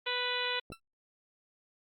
harmonic tone, 493.9 Hz, B4, in tune, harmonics 1 / 2 / 3 / 4 / 5 / 6 / 7 / 8, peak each -39 / -39 / -39 / -39 / -39 / -39 / -39 / -39 dBFS, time 0.06-0.6 s, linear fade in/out 10 ms
clicks, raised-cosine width 2 ms, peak -32 dBFS, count 2, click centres 0.702 / 0.72 s
20% pulse tone with exponential decay, 1338 Hz, E6, 25 cents sharp, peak -36 dBFS, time 0.72-0.8 s, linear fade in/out 5 ms, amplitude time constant 17 ms
effects Opus 32 kbps

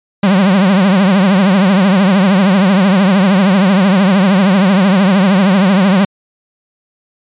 45% pulse tone with vibrato, 192.1 Hz, G3, 35 cents flat, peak -7 dBFS, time 0.23-6.05 s, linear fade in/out 5 ms, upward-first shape triangle, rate 13 Hz, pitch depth 150 cents each way, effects resampled to 8000 Hz

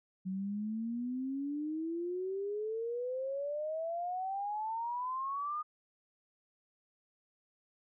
sine exponential sweep, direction up, 185 to 1233 Hz, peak -34 dBFS, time 0.25-5.63 s, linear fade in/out 20 ms, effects none

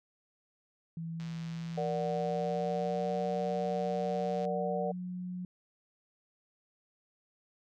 sine tone with pitch glide, 164.81 to 180.77 Hz, E3 to F#3, 0 to -40 cents, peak -36 dBFS, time 0.97-5.45 s, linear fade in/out 2 ms, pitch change +160 cents, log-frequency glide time 1.53-3.18 s
click train, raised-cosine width 0.2 ms, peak -34 dBFS, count 401, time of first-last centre 1.2-4.452 s, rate 123 Hz
sine chord, Bb augmented, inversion none, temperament equal, 466.2 / 587.3 / 740 Hz, Bb4 / D5 / F#5, 0 / 0 / 0 cents, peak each -35 / -35 / -36 dBFS, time 1.77-4.92 s, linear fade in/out 10 ms
effects none

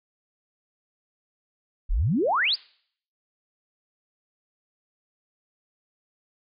sine exponential sweep, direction up, 30.47 to 5200 Hz, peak -20 dBFS, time 1.89-2.56 s, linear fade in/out 20 ms, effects noise-tail reverb RT60 0.6 s tail -24 dB re dry

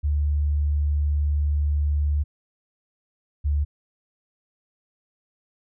sine tone pair in turn, 73.42 / 72.87 Hz, D2 / D2, 0 / -13 cents, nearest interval unison, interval 13 cents, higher first, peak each -19 dBFS, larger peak neither, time 0.03-2.24 / 3.44-3.65 s, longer first, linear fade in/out 20 ms, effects none

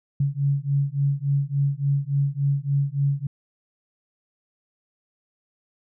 sine beating tone pair, 138.7 / 142.2 Hz, C#3 / C#3, +1 / +45 cents, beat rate 3.5 Hz, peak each -23 dBFS, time 0.2-3.27 s, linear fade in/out 5 ms, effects none

